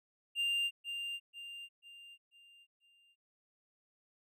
triangle tone with echo, 2794 Hz, F7, in tune, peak -29 dBFS, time 0.35-0.71 s, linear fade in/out 50 ms, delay 490 ms, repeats 5, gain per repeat -7 dB, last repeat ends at 3.16 s, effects none

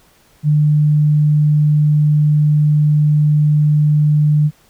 sine tone, 150 Hz, D3, 37 cents sharp, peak -9 dBFS, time 0.43-4.51 s, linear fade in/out 50 ms, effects pink hiss -52 dBFS RMS until 4.69 s

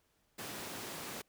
pink high-pass noise, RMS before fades -44 dBFS, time 0.38-1.22 s, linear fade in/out 10 ms, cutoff 170 Hz, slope 12 dB/octave, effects pink hiss -75 dBFS RMS until 1.28 s

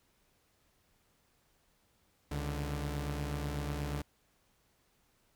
sawtooth tone pair together, 69.29 / 146.83 Hz, C#2 / D3, 0 / 0 cents, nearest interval octave + minor second, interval 1300 cents, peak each -33 / -34 dBFS, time 2.31-4.02 s, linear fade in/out 5 ms, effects pink hiss -72 dBFS RMS until 5.35 s

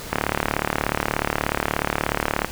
click train, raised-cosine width 0.5 ms, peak -4 dBFS, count 86, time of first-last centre 0.13-2.446 s, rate 36.7 Hz, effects pink hiss -35 dBFS RMS until 2.51 s

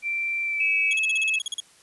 sine tone with pitch glide, 2349 to 2286 Hz, D7 to D7, 0 to -47 cents, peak -24 dBFS, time 0.02-0.96 s, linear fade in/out 50 ms, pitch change -47 cents, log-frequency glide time 0.43-0.78 s
sine tone, 2596 Hz, E7, 27 cents flat, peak -21 dBFS, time 0.6-1.39 s, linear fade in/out 5 ms
sawtooth tone bursts, 3322 Hz, G#7, in tune, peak -23 dBFS, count 12, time 0.91-1.602 s, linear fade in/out 2 ms, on 21 ms, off 40 ms
effects white hiss -55 dBFS RMS until 1.82 s + resampled to 24000 Hz

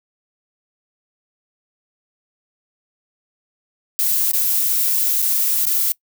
violet noise with dropouts, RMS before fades -18 dBFS, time 3.99-5.92 s, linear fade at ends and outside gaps 0 ms, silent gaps 4.315-4.334 / 4.688-4.691 / 5.219-5.225 / 5.654-5.667 s, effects noise-tail reverb RT60 0.1 s tail -23 dB re dry

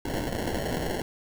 white noise with sample-and-hold, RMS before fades -30 dBFS, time 0.05-1.02 s, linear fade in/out 2 ms, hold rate 1225 Hz, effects none

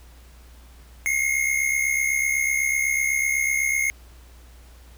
square tone pair together, 2117 / 2185 Hz, C7 / C#7, +20 / -26 cents, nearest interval minor second, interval 54 cents, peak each -24 dBFS, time 1.06-3.9 s, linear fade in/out 0 ms, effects added 60 Hz sine -45 dBFS peak until 4.97 s + pink hiss -54 dBFS RMS until 4.97 s

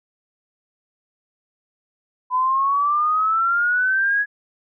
sine exponential sweep, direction up, 1000 to 1682 Hz, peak -16 dBFS, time 2.3-4.26 s, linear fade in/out 50 ms, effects none

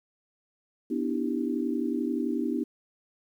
sine chord, E minor seventh, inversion second, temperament equal with one note detuned, 246.9 / 293.7 / 325.1 / 392 Hz, B3 / D4 / E4 / G4, 0 / 0 / -24 / 0 cents, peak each -30 / -31 / -32 / -35 dBFS, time 0.9-2.64 s, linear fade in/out 10 ms, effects 10-bit

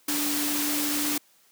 sine tone in noise, 293.7 Hz, D4, in tune, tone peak -29 dBFS, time 0.08-1.18 s, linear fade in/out 5 ms, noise white, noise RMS -28 dBFS, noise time 0.08-1.18 s, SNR -4 dB, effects white hiss -61 dBFS RMS until 1.51 s + high-pass 150 Hz 12 dB/octave

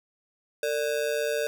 square ring-modulated tone, 521 Hz, C5, 7 cents flat, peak -23 dBFS, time 0.63-1.47 s, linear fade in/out 0 ms, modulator 67.4 Hz, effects none

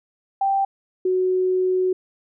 sine tone pair in turn, 784 / 370 Hz, G5 / F#4, 0 / 0 cents, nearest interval octave + minor second, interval 1300 cents, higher first, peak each -17 / -17 dBFS, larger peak neither, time 0.41-0.65 / 1.05-1.93 s, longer second, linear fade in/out 5 ms, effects none

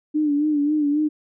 sine tone with vibrato, 296.5 Hz, D4, 17 cents sharp, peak -17 dBFS, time 0.14-1.09 s, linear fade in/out 20 ms, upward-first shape sine, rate 3.7 Hz, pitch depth 60 cents each way, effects none

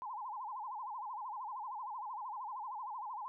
sine tone with vibrato, 932.3 Hz, A#5, in tune, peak -40 dBFS, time 0.02-3.28 s, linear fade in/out 0 ms, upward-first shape sine, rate 13 Hz, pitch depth 220 cents each way, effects none

